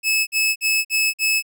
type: tone bursts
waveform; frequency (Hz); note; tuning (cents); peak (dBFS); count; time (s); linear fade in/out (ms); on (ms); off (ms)
sawtooth; 2596; E7; -27; -13; 5; 0.03-1.426; 50; 240; 49
effects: none